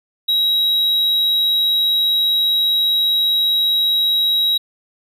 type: tone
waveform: triangle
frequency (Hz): 3845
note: B7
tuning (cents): -47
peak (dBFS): -12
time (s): 0.28-4.58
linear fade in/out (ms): 10
effects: none